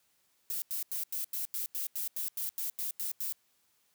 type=noise bursts; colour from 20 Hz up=violet; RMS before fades=-35 dBFS; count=14; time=0.5-3.324 s; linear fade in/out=0 ms; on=120 ms; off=88 ms; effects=white hiss -72 dBFS RMS until 3.94 s + high-pass 60 Hz 12 dB/octave